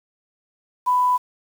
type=tone with quantisation; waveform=sine; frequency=995 Hz; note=B5; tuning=13 cents sharp; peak=-15 dBFS; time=0.86-1.18 s; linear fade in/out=20 ms; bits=7; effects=none